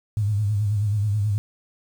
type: tone with vibrato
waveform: sine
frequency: 103.83 Hz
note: G#2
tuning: in tune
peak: -19 dBFS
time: 0.17-1.38 s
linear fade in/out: 0 ms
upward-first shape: sine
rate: 9.3 Hz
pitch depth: 75 cents each way
effects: 8-bit